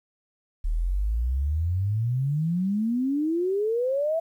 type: exponential sweep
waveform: sine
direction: up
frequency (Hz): 36.93 to 670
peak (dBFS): -22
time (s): 0.64-4.2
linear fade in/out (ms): 10
effects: 10-bit